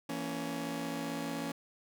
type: chord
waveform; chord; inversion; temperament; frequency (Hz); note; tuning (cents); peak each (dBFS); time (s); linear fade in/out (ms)
sawtooth; A# diminished; second; just; 167.82 / 233.1 / 279.7; E3 / A#3 / C#4; +31 / 0 / +16; -38 / -37 / -34; 0.09-1.52; 5
effects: none